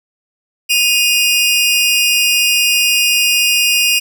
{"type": "tone pair together", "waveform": "sawtooth", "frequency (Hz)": [2489, 2814], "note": ["D#7", "F7"], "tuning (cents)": [0, 12], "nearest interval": "major second", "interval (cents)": 212, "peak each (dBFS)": -10, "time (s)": [0.69, 4], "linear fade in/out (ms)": 20, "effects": []}